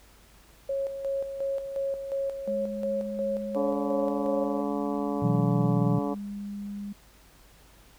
sine tone with tremolo, 548 Hz, C#5, 20 cents flat, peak -26 dBFS, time 0.69-4.61 s, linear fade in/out 5 ms, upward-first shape square, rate 2.8 Hz, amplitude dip 55%
sine tone with pitch glide, 207.7 to 202.8 Hz, G#3 to G#3, 0 to -41 cents, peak -33 dBFS, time 2.47-6.93 s, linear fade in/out 10 ms, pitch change -41 cents, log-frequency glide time 5.2-5.71 s
harmonic tone, 142.8 Hz, D3, 48 cents flat, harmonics 2 / 3 / 4 / 5 / 6 / 7 / 8, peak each -30 / -34 / -36 / -38 / -40 / -41 / -42 dBFS, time 3.55-6.15 s, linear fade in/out 20 ms
sine chord, B suspended fourth, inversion none, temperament equal with one note detuned, 123.47 / 161.8 / 185 Hz, B2 / E3 / F#3, 0 / -32 / 0 cents, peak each -26 / -27 / -27 dBFS, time 5.22-5.99 s, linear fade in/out 5 ms
effects added 50 Hz sine -57 dBFS peak until 7.98 s + pink hiss -57 dBFS RMS until 7.98 s

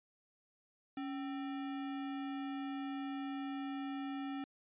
sine tone with sample-and-hold, 277.4 Hz, C#4, 1 cent sharp, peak -38 dBFS, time 0.97-4.44 s, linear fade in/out 2 ms, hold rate 1050 Hz, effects resampled to 8000 Hz

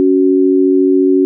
sine tone pair together, 279.1 / 373.3 Hz, C#4 / F#4, +12 / +15 cents, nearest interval perfect fourth, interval 503 cents, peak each -10 dBFS, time 0-1.25 s, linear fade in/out 0 ms, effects none

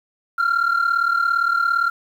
sine tone pair together, 1363.5 / 1401 Hz, F6 / F6, -42 / +5 cents, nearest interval unison, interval 47 cents, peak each -17 dBFS, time 0.38-1.9 s, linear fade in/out 10 ms, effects tanh soft clip ceiling -13 dBFS + 8-bit

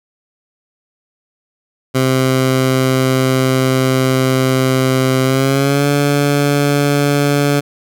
15% pulse tone with pitch glide, 130.81 to 143.48 Hz, C3 to D3, 0 to -40 cents, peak -5 dBFS, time 1.94-7.61 s, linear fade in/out 20 ms, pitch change +160 cents, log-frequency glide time 5.24-5.87 s, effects none

